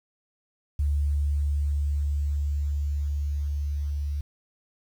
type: tone with level ramp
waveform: sine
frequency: 72.4 Hz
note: D2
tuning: 24 cents flat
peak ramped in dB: -21 to -26 dBFS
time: 0.79-4.21 s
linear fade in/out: 5 ms
effects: 9-bit